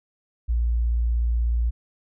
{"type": "tone", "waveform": "sine", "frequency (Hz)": 58.27, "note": "A#1", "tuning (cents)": 0, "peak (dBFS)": -19, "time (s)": [0.48, 1.71], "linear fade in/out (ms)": 20, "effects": []}